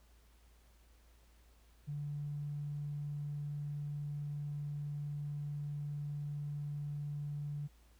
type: tone with tanh clipping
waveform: triangle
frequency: 145.9 Hz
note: D3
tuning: 11 cents flat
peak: -37 dBFS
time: 1.87-7.68 s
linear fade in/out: 20 ms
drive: 2 dB
effects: added 57 Hz sine -62 dBFS peak until 7.99 s + pink hiss -70 dBFS RMS until 7.99 s